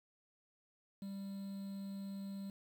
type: tone with quantisation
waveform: triangle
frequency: 196.8 Hz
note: G3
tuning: 7 cents sharp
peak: -40 dBFS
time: 1.02-2.5 s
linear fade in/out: 2 ms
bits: 10
effects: none